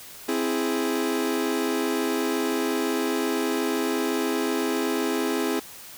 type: chord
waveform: 40% pulse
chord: C augmented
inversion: none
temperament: equal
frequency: 261.6 / 329.6 / 415.3 Hz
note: C4 / E4 / G#4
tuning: 0 / 0 / 0 cents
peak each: -27 dBFS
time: 0.28-5.6 s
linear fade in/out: 10 ms
effects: white hiss -43 dBFS RMS until 5.97 s